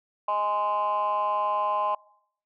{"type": "chord", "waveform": "sine", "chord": "Ab major", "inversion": "second", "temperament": "just", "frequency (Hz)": [623, 830.6, 1038.3], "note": ["Eb5", "Ab5", "C6"], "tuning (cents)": [2, 0, -14], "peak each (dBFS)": [-29, -27, -24], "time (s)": [0.28, 1.95], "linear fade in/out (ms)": 5, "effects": ["noise-tail reverb RT60 0.7 s tail -24 dB re dry", "tanh soft clip ceiling -18 dBFS"]}